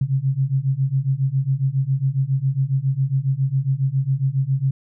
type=beating tone pair; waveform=sine; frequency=130.9 / 138.2 Hz; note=C3 / C#3; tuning=+1 / -5 cents; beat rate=7.3 Hz; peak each=-21 / -20 dBFS; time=0.01-4.71 s; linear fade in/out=5 ms; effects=none